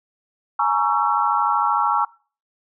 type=chord; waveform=sine; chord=A# half-diminished seventh; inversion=third; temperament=just; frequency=839.1 / 932.3 / 1118.8 / 1342.6 Hz; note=G#5 / A#5 / C#6 / E6; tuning=+18 / 0 / +16 / +31 cents; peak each=-22 dBFS; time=0.59-2.05 s; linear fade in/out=5 ms; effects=noise-tail reverb RT60 0.4 s tail -23 dB re dry